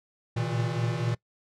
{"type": "tone cluster", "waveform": "square", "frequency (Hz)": [114.8, 118.9, 135.6, 160.6], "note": ["A#2", "A#2", "C#3", "E3"], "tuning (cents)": [-26, 35, -38, -45], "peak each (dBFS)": [-34, -30, -38, -33], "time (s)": [0.36, 1.15], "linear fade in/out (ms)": 10, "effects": ["noise-tail reverb RT60 0.1 s tail -22 dB re dry", "low-pass 6000 Hz 12 dB/octave"]}